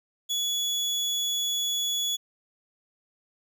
30% pulse tone, 3400 Hz, G#7, 40 cents sharp, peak -23 dBFS, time 0.29-2.17 s, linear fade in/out 20 ms, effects none

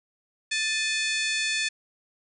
harmonic tone with a mistuned harmonic, 880 Hz, A5, in tune, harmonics 2 / 3 / 4 / 5 / 6 / 7 / 8 / 9 / 10, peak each -30 / -29 / -32 / -33 / -38 / -38 / -37 / -44 / -39 dBFS, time 0.51-1.69 s, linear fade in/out 10 ms, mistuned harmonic 3, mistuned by -90 cents, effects none

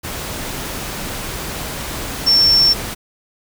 sine tone in noise, 5430 Hz, F8, 50 cents flat, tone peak -9 dBFS, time 2.26-2.74 s, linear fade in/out 20 ms, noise pink, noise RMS -26 dBFS, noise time 0.03-2.95 s, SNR +14 dB, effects none

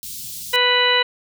white band-stop noise, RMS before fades -32 dBFS, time 0.03-0.56 s, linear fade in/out 0 ms, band 220 to 3500 Hz, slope 24 dB/octave
harmonic tone, 493.9 Hz, B4, in tune, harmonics 1 / 2 / 3 / 4 / 5 / 6 / 8, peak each -22 / -22 / -25 / -20 / -27 / -19 / -22 dBFS, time 0.53-1.03 s, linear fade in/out 10 ms
effects none

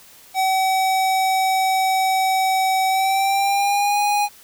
square tone with pitch glide, 760 to 824 Hz, F#5 to G#5, +46 to -14 cents, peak -17 dBFS, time 0.34-4.29 s, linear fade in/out 50 ms, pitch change +140 cents, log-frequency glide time 2.88-3.99 s, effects white hiss -47 dBFS RMS until 4.43 s

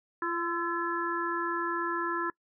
harmonic tone with a mistuned harmonic, 342 Hz, F4, 36 cents flat, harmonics 1 / 3 / 4 / 5, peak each -34 / -34 / -34 / -34 dBFS, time 0.22-2.3 s, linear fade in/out 2 ms, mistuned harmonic 4, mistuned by -45 cents, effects noise-tail reverb RT60 0.1 s tail -24 dB re dry

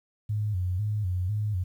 sine tone with vibrato, 98 Hz, G2, in tune, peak -25 dBFS, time 0.29-1.64 s, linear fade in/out 10 ms, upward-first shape square, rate 2 Hz, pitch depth 130 cents each way, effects 10-bit

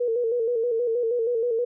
sine tone with vibrato, 469.1 Hz, A#4, 11 cents sharp, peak -21 dBFS, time 0-1.65 s, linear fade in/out 10 ms, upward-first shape square, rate 6.3 Hz, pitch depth 62 cents each way, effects none

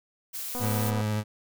blue noise, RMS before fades -35 dBFS, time 0.33-0.91 s, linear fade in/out 20 ms
click train, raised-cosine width 1 ms, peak -24 dBFS, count 114, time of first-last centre 0.55-1.009 s, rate 246 Hz
30% pulse tone with vibrato, 106.6 Hz, G#2, 46 cents sharp, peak -23 dBFS, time 0.59-1.24 s, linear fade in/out 50 ms, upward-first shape triangle, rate 14 Hz, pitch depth 23 cents each way
effects none

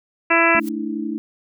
harmonic tone, 333.6 Hz, E4, 21 cents sharp, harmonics 1 / 2 / 3 / 4 / 5 / 6 / 7 / 8, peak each -21 / -21 / -21 / -21 / -21 / -21 / -21 / -21 dBFS, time 0.3-0.6 s, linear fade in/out 10 ms
sine chord, A suspended fourth, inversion none, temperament equal with one note detuned, 220 / 293.7 / 324.9 Hz, A3 / D4 / E4, 0 / 0 / -25 cents, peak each -27 dBFS, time 0.55-1.18 s, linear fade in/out 0 ms
blue noise with exponential growth, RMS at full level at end -32 dBFS, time 0.56-0.69 s, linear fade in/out 5 ms, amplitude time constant 28 ms
effects none

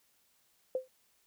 sine tone with exponential decay, 516 Hz, C5, 24 cents flat, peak -26 dBFS, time 0.75-0.88 s, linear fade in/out 2 ms, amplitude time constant 28 ms, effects white hiss -71 dBFS RMS until 1.26 s

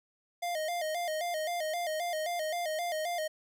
square tone with vibrato, 659.3 Hz, E5, in tune, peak -32 dBFS, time 0.42-3.28 s, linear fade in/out 10 ms, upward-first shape square, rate 3.8 Hz, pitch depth 100 cents each way, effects none

